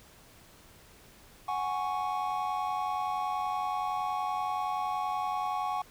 triangle chord, F# suspended second, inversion none, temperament equal, 740 / 830.6 / 1108.7 Hz, F#5 / G#5 / C#6, 0 / 0 / 0 cents, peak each -32 dBFS, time 1.48-5.82 s, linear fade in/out 5 ms, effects pink hiss -56 dBFS RMS until 5.9 s

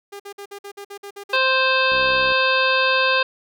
sawtooth tone bursts, 402.8 Hz, G4, 47 cents sharp, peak -29 dBFS, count 10, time 0.12-1.368 s, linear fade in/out 10 ms, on 78 ms, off 52 ms
harmonic tone, 523.3 Hz, C5, in tune, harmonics 1 / 2 / 3 / 5 / 6 / 7 / 8 / 9, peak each -22 / -22 / -21 / -21 / -32 / -26 / -31 / -31 dBFS, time 1.33-3.23 s, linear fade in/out 5 ms
click train, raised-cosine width 2 ms, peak -24 dBFS, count 27, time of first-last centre 1.92-2.32 s, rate 65 Hz
effects none

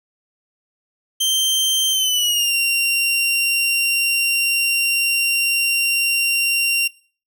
sawtooth tone with pitch glide, 3136 to 2762 Hz, G7 to F7, 0 to -20 cents, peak -13 dBFS, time 1.2-6.88 s, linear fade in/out 10 ms, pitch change -220 cents, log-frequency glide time 1.9-2.54 s, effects noise-tail reverb RT60 0.4 s tail -19 dB re dry

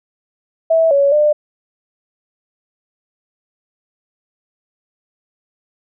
sine tone with pitch steps, 652 / 561 / 599 Hz, E5 / C#5 / D5, -19 / +21 / +34 cents, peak -9 dBFS, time 0.7-1.33 s, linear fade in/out 10 ms, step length 210 ms, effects none

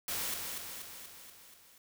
white noise with echo, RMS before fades -36 dBFS, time 0.08-0.34 s, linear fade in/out 2 ms, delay 240 ms, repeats 6, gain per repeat -4 dB, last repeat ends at 1.78 s, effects none

